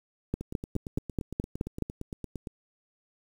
two click trains, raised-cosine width 3 ms, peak -15 / -23 dBFS, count 8 / 19, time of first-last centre 0.34-1.823 / 0.41-2.472 s, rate 4.72 / 8.73 Hz, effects 8-bit

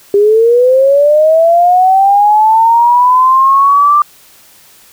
sine linear sweep, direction up, 398.2 to 1188 Hz, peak -4 dBFS, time 0.14-4.02 s, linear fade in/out 2 ms, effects white hiss -42 dBFS RMS until 4.92 s

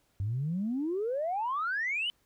sine exponential sweep, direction up, 94.1 to 3074 Hz, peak -28 dBFS, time 0.2-2.1 s, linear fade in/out 0 ms, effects tanh soft clip ceiling -24 dBFS + pink hiss -71 dBFS RMS until 2.25 s

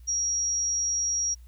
sine tone, 5670 Hz, F8, 25 cents sharp, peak -24 dBFS, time 0.07-1.35 s, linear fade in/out 20 ms, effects added 60 Hz sine -45 dBFS peak until 1.47 s + white hiss -66 dBFS RMS until 1.47 s

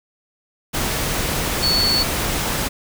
sine tone in noise, 4435 Hz, C#8, in tune, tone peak -16 dBFS, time 1.62-2.04 s, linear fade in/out 20 ms, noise pink, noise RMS -22 dBFS, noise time 0.73-2.69 s, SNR +3 dB, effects none

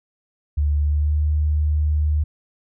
sine tone with pitch glide, 73.4 to 75.55 Hz, D2 to D2, 0 to +50 cents, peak -16 dBFS, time 0.57-2.24 s, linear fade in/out 10 ms, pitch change +50 cents, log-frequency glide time 0.78-1.24 s, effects none

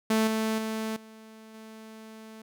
sawtooth tone with level steps, 220 Hz, A3, in tune, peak -18 / -22 / -26 / -43 / -40 dBFS, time 0.1-2.42 s, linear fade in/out 5 ms, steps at 0.27 / 0.58 / 0.96 / 1.54 s, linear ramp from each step 5 ms, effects none

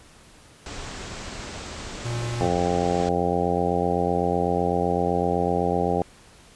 pink low-pass noise, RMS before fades -36 dBFS, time 0.66-3.09 s, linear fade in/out 2 ms, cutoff 8300 Hz, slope 96 dB/octave
square tone, 118.8 Hz, A#2, 33 cents sharp, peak -27 dBFS, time 2.04-2.49 s, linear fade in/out 20 ms
harmonic tone, 87.9 Hz, F2, 12 cents sharp, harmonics 1 / 2 / 3 / 4 / 5 / 6 / 7 / 8 / 9, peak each -32 / -28 / -31 / -30 / -27 / -29 / -32 / -30 / -27 dBFS, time 2.41-6.02 s, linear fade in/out 0 ms
effects pink hiss -51 dBFS RMS until 6.55 s + resampled to 24000 Hz

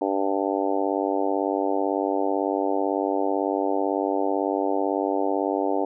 harmonic tone, 98 Hz, G2, in tune, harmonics 3 / 4 / 5 / 6 / 7 / 8 / 9, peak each -27 / -28 / -29 / -30 / -30 / -31 / -32 dBFS, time 0.01-5.85 s, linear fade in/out 5 ms, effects none

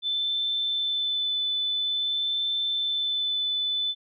sine tone with vibrato, 3520 Hz, A7, in tune, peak -24 dBFS, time 0.02-3.95 s, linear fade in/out 50 ms, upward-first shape sine, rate 0.49 Hz, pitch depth 10 cents each way, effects none

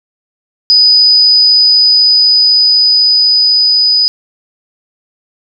sine tone with level ramp, 4978 Hz, D#8, in tune, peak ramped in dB -3 to -6 dBFS, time 0.7-4.08 s, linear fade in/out 0 ms, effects none

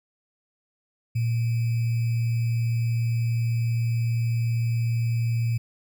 sine tone with sample-and-hold, 116.3 Hz, A#2, 4 cents flat, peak -21 dBFS, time 1.15-5.58 s, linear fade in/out 10 ms, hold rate 2450 Hz, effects none

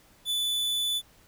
45% pulse tone, 3482 Hz, A7, 19 cents flat, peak -26 dBFS, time 0.25-1.02 s, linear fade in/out 50 ms, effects pink hiss -59 dBFS RMS until 1.27 s

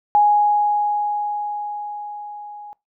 sine tone with level ramp, 830.6 Hz, G#5, in tune, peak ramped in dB -10 to -34 dBFS, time 0.15-2.73 s, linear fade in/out 0 ms, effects noise-tail reverb RT60 0.2 s tail -22 dB re dry

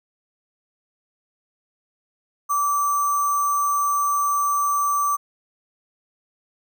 sine tone with sample-and-hold, 1158 Hz, D6, 25 cents flat, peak -18 dBFS, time 2.49-5.17 s, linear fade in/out 20 ms, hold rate 7350 Hz, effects none

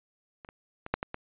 clicks, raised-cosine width 0.5 ms, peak -30 / -30 / -23 / -10 / -17 / -20 dBFS, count 6, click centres 0.448 / 0.489 / 0.864 / 0.94 / 1.029 / 1.144 s, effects resampled to 8000 Hz

